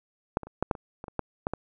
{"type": "clicks", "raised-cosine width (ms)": 1, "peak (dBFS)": [-10, -24, -30, -11, -10, -26, -24, -25, -13, -13, -16], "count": 11, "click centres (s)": [0.371, 0.433, 0.47, 0.626, 0.712, 0.752, 1.041, 1.082, 1.193, 1.469, 1.536], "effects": []}